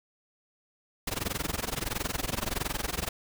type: noise with amplitude modulation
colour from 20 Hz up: pink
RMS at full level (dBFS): -29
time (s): 1.07-3.09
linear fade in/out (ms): 5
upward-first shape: sine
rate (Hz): 21.5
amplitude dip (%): 95
effects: none